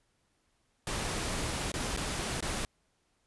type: noise with dropouts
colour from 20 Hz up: pink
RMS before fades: -34 dBFS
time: 0.87-2.65 s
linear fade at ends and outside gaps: 1 ms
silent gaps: 1.718-1.74 / 1.965-1.973 / 2.406-2.425 s
effects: pink hiss -74 dBFS RMS until 3.26 s + resampled to 24000 Hz